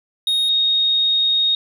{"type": "tone pair in turn", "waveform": ["triangle", "sine"], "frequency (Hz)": [3729, 3729], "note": ["A#7", "A#7"], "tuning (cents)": [0, 0], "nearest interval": "unison", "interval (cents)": 0, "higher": "neither", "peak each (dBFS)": -14, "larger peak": "neither", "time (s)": [[0.27, 0.49], [0.49, 1.55]], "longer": "second", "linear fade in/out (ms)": 2, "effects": []}